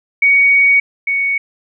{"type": "tone pair in turn", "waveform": "sine", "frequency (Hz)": [2242, 2227], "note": ["C#7", "C#7"], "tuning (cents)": [19, 7], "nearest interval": "unison", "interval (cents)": 12, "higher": "first", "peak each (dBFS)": [-7, -13], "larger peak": "first", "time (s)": [[0.22, 0.8], [1.07, 1.38]], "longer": "first", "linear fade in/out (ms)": 5, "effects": []}